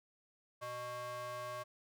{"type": "ring-modulated tone", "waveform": "square", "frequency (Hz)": 246.9, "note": "B3", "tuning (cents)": 0, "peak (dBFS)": -39, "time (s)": [0.61, 1.64], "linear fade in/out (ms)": 20, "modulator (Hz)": 860, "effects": []}